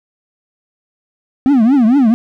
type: tone with vibrato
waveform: triangle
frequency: 250 Hz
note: B3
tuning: 21 cents sharp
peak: -5 dBFS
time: 1.46-2.14 s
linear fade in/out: 0 ms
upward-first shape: triangle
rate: 4.4 Hz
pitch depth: 300 cents each way
effects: none